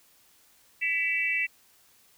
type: tone cluster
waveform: sine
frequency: 1982 / 2300 / 2672 Hz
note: B6 / D7 / E7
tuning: +6 / -37 / +23 cents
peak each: -29 dBFS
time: 0.81-1.47 s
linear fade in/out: 20 ms
effects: white hiss -61 dBFS RMS until 2.17 s